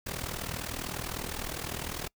pink noise with amplitude modulation, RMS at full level -33 dBFS, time 0.06-2.08 s, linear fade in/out 10 ms, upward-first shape sine, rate 39.9 Hz, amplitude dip 80%, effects noise-tail reverb RT60 0.1 s tail -26 dB re dry

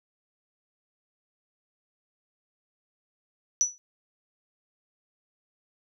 sine tone with exponential decay, 5920 Hz, F#8, in tune, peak -16 dBFS, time 3.61-3.78 s, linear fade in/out 0 ms, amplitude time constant 35 ms, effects none

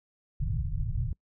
pink low-pass noise, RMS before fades -30 dBFS, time 0.4-1.13 s, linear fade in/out 2 ms, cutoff 160 Hz, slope 96 dB/octave, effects noise-tail reverb RT60 0.1 s tail -25 dB re dry

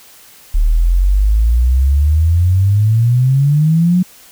sine exponential sweep, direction up, 36.71 to 184.7 Hz, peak -8 dBFS, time 0.54-4.03 s, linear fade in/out 10 ms, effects white hiss -42 dBFS RMS until 4.31 s

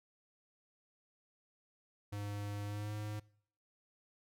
square tone with pitch glide, 102.5 to 105.56 Hz, G#2 to G#2, -22 to +29 cents, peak -40 dBFS, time 2.12-3.2 s, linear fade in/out 10 ms, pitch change +51 cents, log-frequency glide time 2.65-2.93 s, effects noise-tail reverb RT60 0.6 s tail -22 dB re dry

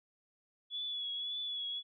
sine tone with vibrato, 3400 Hz, G#7, 40 cents sharp, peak -36 dBFS, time 0.7-1.83 s, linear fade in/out 50 ms, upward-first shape triangle, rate 1.8 Hz, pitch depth 42 cents each way, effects none

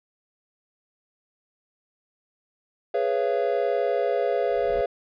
triangle chord, C# dominant seventh, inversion second, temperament equal with one note detuned, 415.3 / 493.9 / 554.4 / 681.7 Hz, G#4 / B4 / C#5 / E#5, 0 / 0 / 0 / -42 cents, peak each -25 dBFS, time 2.94-4.86 s, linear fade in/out 5 ms
brown noise with exponential growth, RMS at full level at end -34 dBFS, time 4.25-4.81 s, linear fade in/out 2 ms, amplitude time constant 120 ms
effects resampled to 11025 Hz

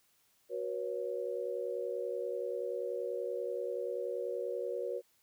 sine chord, F# suspended fourth, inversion none, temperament equal with one note detuned, 370 / 484 / 554.4 Hz, F#4 / B4 / C#5, 0 / -35 / 0 cents, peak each -40 / -37 / -39 dBFS, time 0.49-5.02 s, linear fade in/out 50 ms, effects white hiss -71 dBFS RMS until 5.22 s

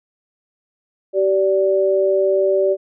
sine tone pair together, 384.7 / 582 Hz, G4 / D5, -33 / -16 cents, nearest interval perfect fifth, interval 717 cents, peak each -16 dBFS, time 1.13-2.77 s, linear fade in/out 50 ms, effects none

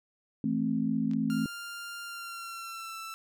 sine chord, A minor, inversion second, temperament just, 165 / 220 / 264 Hz, E3 / A3 / C4, +2 / 0 / +16 cents, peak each -34 / -29 / -30 dBFS, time 0.44-1.46 s, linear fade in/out 2 ms
clicks, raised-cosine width 0.2 ms, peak -34 dBFS, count 2, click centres 1.113 / 1.135 s
sawtooth tone with pitch glide, 1396.9 to 1329.2 Hz, F6 to E6, 0 to +14 cents, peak -35 dBFS, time 1.3-3.14 s, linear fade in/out 0 ms, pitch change -86 cents, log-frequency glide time 2.04-2.99 s
effects none

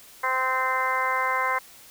harmonic tone, 259.4 Hz, C4, 15 cents flat, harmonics 2 / 3 / 4 / 5 / 6 / 7 / 8, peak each -33 / -33 / -25 / -33 / -31 / -34 / -29 dBFS, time 0.23-1.59 s, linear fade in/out 10 ms, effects white hiss -49 dBFS RMS until 1.9 s

